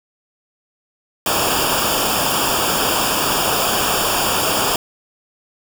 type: noise with comb filter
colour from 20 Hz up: pink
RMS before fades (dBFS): -18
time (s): 1.26-4.76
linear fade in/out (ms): 2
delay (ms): 0.49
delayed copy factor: -0.85
effects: none